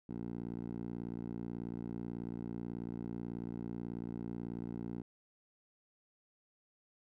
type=tone with band-pass filter; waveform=10% pulse; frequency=58.27 Hz; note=A#1; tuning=in tune; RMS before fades=-42 dBFS; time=0.09-5.02 s; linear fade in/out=5 ms; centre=240 Hz; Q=1.2; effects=none